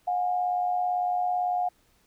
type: tone pair together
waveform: sine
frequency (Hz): 722 / 819.9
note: F#5 / G#5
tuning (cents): -43 / -22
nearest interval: major second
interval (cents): 221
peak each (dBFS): -24 / -34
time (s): 0.07-1.69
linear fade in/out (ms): 10
effects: pink hiss -65 dBFS RMS until 2.06 s